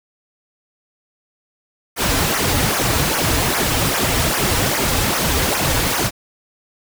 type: noise with flanger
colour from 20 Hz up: pink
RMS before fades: -18 dBFS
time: 1.96-6.11 s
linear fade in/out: 50 ms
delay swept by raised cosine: 0.24 to 5.64 ms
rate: 2.5 Hz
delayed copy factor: -0.9
effects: none